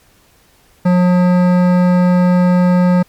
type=tone with hard clipping; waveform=sine; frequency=179.6 Hz; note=F3; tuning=49 cents sharp; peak=-10 dBFS; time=0.85-3.03 s; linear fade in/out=10 ms; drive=15 dB; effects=pink hiss -51 dBFS RMS until 3.08 s + MP3 96 kbps